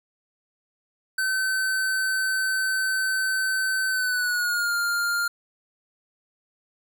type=tone with pitch glide; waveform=square; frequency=1530 to 1403 Hz; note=G6 to F6; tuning=-42 to +8 cents; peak=-23 dBFS; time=1.18-5.28 s; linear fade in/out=5 ms; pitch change=-150 cents; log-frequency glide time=3.9-4.75 s; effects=none